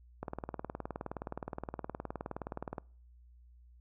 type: click train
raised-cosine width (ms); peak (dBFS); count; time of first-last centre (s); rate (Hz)
1; -24; 50; 0.23-2.782; 19.2
effects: noise-tail reverb RT60 0.5 s tail -26 dB re dry + added 60 Hz sine -56 dBFS peak until 3.8 s

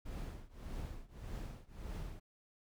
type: noise with tremolo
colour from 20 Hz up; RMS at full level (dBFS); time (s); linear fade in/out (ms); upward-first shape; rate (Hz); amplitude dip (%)
brown; -41; 0.05-2.2; 10; triangle; 1.7; 95
effects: none

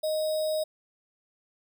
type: tone with sample-and-hold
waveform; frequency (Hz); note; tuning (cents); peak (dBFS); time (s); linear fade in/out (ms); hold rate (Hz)
sine; 622.3; D#5; 0; -25; 0.03-0.64; 10; 4410
effects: none

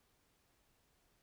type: silence
effects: pink hiss -75 dBFS RMS until 1.22 s

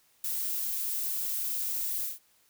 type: noise with ADSR envelope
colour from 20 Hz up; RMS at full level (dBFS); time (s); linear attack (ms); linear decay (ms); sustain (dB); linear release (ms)
violet; -30; 0.24-2.19; 3; 4; -2; 150
effects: white hiss -66 dBFS RMS until 2.49 s

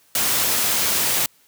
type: noise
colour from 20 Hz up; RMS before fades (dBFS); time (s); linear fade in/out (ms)
white; -20; 0.15-1.26; 2
effects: white hiss -57 dBFS RMS until 1.47 s + high-pass 80 Hz 12 dB/octave

